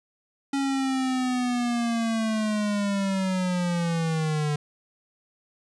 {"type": "linear sweep", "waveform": "square", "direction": "down", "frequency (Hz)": [277.2, 146.83], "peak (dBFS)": -24, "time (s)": [0.53, 4.56], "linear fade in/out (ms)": 5, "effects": ["resampled to 22050 Hz", "11-bit"]}